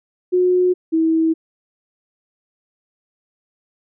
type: tone pair in turn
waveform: sine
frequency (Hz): 362.8 / 323.2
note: F#4 / E4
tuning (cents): -34 / -34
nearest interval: major second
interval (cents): 200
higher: first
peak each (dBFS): -12 / -13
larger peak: first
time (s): 0.32-0.74 / 0.92-1.34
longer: neither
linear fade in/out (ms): 20
effects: none